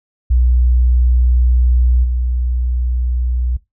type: tone with level steps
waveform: sine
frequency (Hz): 61.4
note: B1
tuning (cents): -9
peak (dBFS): -9 / -14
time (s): 0.3-3.57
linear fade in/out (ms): 10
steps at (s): 2.03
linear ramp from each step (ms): 20
effects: noise-tail reverb RT60 0.2 s tail -19 dB re dry